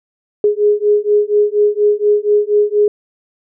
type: beating tone pair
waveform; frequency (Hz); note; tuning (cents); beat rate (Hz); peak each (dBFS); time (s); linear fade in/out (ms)
sine; 414.2 / 418.4; G#4 / G#4; -5 / +13; 4.2; -13; 0.44-2.88; 2
effects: none